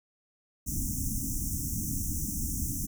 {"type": "band-stop noise", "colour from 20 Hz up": "pink", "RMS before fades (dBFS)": -32, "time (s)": [0.66, 2.87], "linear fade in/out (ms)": 20, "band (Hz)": [310, 5700], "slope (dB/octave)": 96, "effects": []}